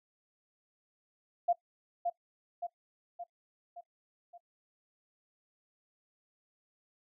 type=tone with echo; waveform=sine; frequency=696 Hz; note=F5; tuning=6 cents flat; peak=-24 dBFS; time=1.48-1.53 s; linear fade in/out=10 ms; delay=570 ms; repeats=5; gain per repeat=-5 dB; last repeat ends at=4.38 s; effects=noise-tail reverb RT60 0.1 s tail -18 dB re dry